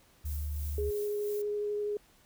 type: tone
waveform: sine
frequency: 73.5 Hz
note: D2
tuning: 2 cents sharp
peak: -32 dBFS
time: 0.24-0.91 s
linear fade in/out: 20 ms
type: noise with tremolo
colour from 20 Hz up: violet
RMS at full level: -45 dBFS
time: 0.25-1.42 s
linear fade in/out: 5 ms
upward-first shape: triangle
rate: 3 Hz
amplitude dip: 55%
type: tone with vibrato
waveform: sine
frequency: 415.3 Hz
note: G#4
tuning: in tune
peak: -30 dBFS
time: 0.78-1.97 s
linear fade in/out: 2 ms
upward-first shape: triangle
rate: 12 Hz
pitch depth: 10 cents each way
effects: pink hiss -63 dBFS RMS until 2.25 s